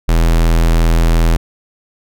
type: tone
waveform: square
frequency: 41.36 Hz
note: E1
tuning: 7 cents sharp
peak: -9 dBFS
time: 0.08-1.37 s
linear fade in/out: 10 ms
effects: none